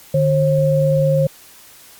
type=tone pair together; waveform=sine; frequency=150.69 / 537 Hz; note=D3 / C5; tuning=+45 / +45 cents; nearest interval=octave + minor seventh; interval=2200 cents; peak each=-15 dBFS; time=0.14-1.27 s; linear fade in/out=5 ms; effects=white hiss -44 dBFS RMS until 1.99 s + Opus 48 kbps